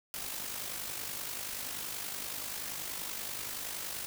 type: noise with amplitude modulation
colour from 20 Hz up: white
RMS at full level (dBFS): -37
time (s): 0.14-4.06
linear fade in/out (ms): 0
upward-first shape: sine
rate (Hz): 50.5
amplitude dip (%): 50
effects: none